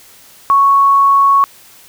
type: tone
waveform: sine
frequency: 1108.7 Hz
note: C#6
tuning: in tune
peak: -6 dBFS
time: 0.5-1.44 s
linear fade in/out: 0 ms
effects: white hiss -42 dBFS RMS until 1.88 s